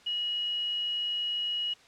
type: tone with quantisation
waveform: sine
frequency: 2903 Hz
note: F#7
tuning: 34 cents flat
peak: -28 dBFS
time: 0.06-1.74 s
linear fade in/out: 10 ms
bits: 8
effects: white hiss -57 dBFS RMS until 1.87 s + low-pass 5000 Hz 12 dB/octave